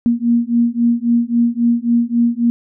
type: beating tone pair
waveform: sine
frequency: 234.2 / 237.9 Hz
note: A#3 / A#3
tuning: +8 / +35 cents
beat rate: 3.7 Hz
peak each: -15 dBFS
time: 0.06-2.5 s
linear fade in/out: 0 ms
effects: none